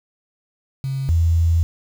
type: tone pair in turn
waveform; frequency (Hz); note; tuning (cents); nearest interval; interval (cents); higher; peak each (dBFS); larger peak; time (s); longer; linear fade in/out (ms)
sine; 134.6 / 83.29; C3 / E2; +49 / +18; minor sixth; 831; first; -21 / -13; second; 0.84-1.09 / 1.09-1.63; second; 0
effects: 7-bit